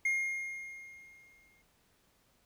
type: tone with exponential decay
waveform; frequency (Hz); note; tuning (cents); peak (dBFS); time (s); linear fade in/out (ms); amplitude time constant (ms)
triangle; 2133; C7; +33; -25; 0.05-1.62; 5; 340
effects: pink hiss -70 dBFS RMS until 2.45 s